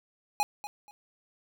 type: tone with echo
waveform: square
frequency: 830.6 Hz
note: G#5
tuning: in tune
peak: -24 dBFS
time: 0.4-0.43 s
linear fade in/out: 0 ms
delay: 240 ms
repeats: 2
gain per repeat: -13 dB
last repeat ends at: 0.91 s
effects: none